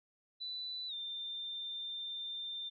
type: tone with pitch glide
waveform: sine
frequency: 3982 to 3589 Hz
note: B7 to A7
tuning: +14 to +34 cents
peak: -39 dBFS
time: 0.4-2.7 s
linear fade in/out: 20 ms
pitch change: -180 cents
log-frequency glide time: 0.88-0.94 s
effects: none